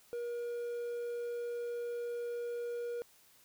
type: tone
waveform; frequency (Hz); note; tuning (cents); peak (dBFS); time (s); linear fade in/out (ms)
triangle; 476.7; A#4; +39; -34; 0.13-3.02; 0
effects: white hiss -64 dBFS RMS until 3.44 s